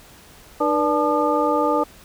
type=tone cluster; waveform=sine; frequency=302.8 / 485.2 / 585 / 872 / 1210 Hz; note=D#4 / B4 / D5 / A5 / D#6; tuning=-47 / -31 / -7 / -16 / -49 cents; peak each=-23 dBFS; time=0.6-1.84 s; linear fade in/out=10 ms; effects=pink hiss -47 dBFS RMS until 2.04 s